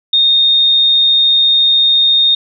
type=tone; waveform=sine; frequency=3683 Hz; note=A#7; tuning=22 cents flat; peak=-7 dBFS; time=0.13-2.35 s; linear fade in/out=5 ms; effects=none